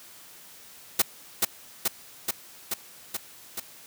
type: noise with echo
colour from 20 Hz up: white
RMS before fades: -20 dBFS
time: 0.99-1.02 s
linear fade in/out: 5 ms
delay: 430 ms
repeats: 6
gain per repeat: -2 dB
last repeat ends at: 3.6 s
effects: white hiss -49 dBFS RMS until 3.86 s + high-pass 80 Hz 12 dB/octave